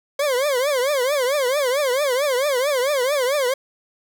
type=tone with vibrato; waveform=40% pulse; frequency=540 Hz; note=C#5; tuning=45 cents flat; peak=-17 dBFS; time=0.19-3.54 s; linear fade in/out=5 ms; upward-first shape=triangle; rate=4.5 Hz; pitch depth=210 cents each way; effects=none